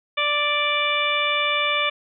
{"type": "harmonic tone", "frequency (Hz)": 587.3, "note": "D5", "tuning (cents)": 0, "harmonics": [1, 2, 3, 4, 5, 6], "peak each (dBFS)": [-28, -25, -31, -23, -28, -27], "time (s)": [0.17, 1.9], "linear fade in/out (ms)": 10, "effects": []}